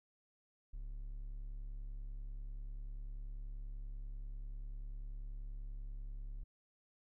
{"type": "tone", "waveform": "triangle", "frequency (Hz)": 35.13, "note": "C#1", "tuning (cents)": 24, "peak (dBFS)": -40, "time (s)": [0.73, 6.44], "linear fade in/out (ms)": 10, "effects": []}